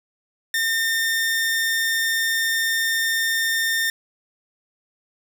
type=tone; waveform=sawtooth; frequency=1814 Hz; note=A#6; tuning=48 cents flat; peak=-16 dBFS; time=0.54-3.9 s; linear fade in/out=2 ms; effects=none